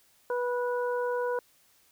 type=harmonic tone; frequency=490 Hz; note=B4; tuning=14 cents flat; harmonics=1 / 2 / 3; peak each=-28 / -34 / -38 dBFS; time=0.3-1.39 s; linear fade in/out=2 ms; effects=white hiss -64 dBFS RMS until 1.91 s

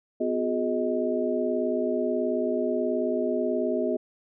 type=tone cluster; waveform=sine; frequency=251.5 / 359.9 / 418.4 / 628 Hz; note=B3 / F#4 / G#4 / D#5; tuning=+32 / -48 / +13 / +16 cents; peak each=-29 dBFS; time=0.2-3.97 s; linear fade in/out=10 ms; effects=none

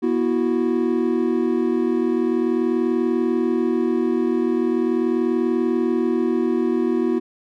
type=chord; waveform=triangle; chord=B suspended fourth; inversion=none; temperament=equal with one note detuned; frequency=242.6 / 329.6 / 370 Hz; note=B3 / E4 / F#4; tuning=-31 / 0 / 0 cents; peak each=-20 dBFS; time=0.02-7.2 s; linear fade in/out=20 ms; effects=none

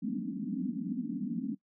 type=band-pass noise; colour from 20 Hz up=white; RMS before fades=-35 dBFS; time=0.02-1.55 s; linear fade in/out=10 ms; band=170 to 290 Hz; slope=96 dB/octave; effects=noise-tail reverb RT60 0.1 s tail -20 dB re dry

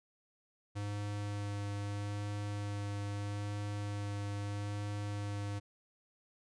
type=tone with vibrato; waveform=square; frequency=102.3 Hz; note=G#2; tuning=26 cents flat; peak=-37 dBFS; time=0.75-5.6 s; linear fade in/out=20 ms; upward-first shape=sine; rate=0.78 Hz; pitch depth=10 cents each way; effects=resampled to 22050 Hz

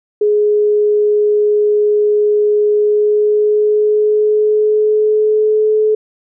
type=tone with pitch glide; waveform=sine; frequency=418.6 to 430.1 Hz; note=G#4 to A4; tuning=+14 to -39 cents; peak=-9 dBFS; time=0.21-5.95 s; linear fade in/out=5 ms; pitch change=+47 cents; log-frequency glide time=2.71-5.72 s; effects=none

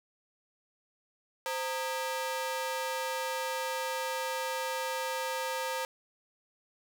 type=ring-modulated tone; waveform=sawtooth; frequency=720 Hz; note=F#5; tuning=47 cents flat; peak=-25 dBFS; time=1.46-5.85 s; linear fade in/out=0 ms; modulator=200 Hz; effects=none

